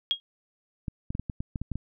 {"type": "tone with exponential decay", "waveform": "sine", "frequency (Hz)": 3272, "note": "G#7", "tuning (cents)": -26, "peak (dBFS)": -18, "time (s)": [0.11, 0.2], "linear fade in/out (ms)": 0, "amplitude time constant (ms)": 19}
{"type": "clicks", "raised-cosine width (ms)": 5, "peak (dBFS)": -19, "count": 10, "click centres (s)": [0.882, 1.105, 1.151, 1.196, 1.298, 1.405, 1.558, 1.616, 1.717, 1.756]}
{"effects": []}